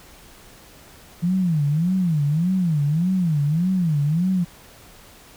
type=tone with vibrato; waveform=sine; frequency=164.5 Hz; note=E3; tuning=3 cents flat; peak=-17 dBFS; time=1.22-4.45 s; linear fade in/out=20 ms; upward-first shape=sine; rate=1.7 Hz; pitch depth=240 cents each way; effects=pink hiss -47 dBFS RMS until 5.36 s